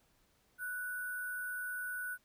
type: tone with sample-and-hold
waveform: sine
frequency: 1480 Hz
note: F#6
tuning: in tune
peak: -37 dBFS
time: 0.58-2.18 s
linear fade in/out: 50 ms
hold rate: 11025 Hz
effects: pink hiss -72 dBFS RMS until 2.24 s